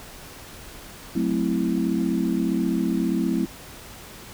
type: chord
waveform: sine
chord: F# half-diminished seventh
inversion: none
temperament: equal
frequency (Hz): 185 / 220 / 261.6 / 329.6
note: F#3 / A3 / C4 / E4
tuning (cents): 0 / 0 / 0 / 0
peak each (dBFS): -26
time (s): 1.15-3.46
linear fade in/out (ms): 10
effects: pink hiss -42 dBFS RMS until 4.33 s